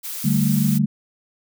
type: noise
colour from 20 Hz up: blue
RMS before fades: -30 dBFS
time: 0.03-0.79 s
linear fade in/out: 20 ms
type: chord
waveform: sine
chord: D suspended fourth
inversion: none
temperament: equal with one note detuned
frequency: 146.83 / 193.52 / 220 Hz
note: D3 / G3 / A3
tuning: 0 / -22 / 0 cents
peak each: -20 dBFS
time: 0.24-0.86 s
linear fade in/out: 10 ms
effects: none